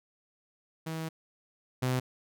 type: tone pair in turn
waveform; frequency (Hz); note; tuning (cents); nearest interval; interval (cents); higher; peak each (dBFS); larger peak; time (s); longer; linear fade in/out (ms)
sawtooth; 160.9 / 127.7; E3 / C3; -42 / -42; major third; 400; first; -30 / -23; second; 0.86-1.09 / 1.82-2; first; 10
effects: none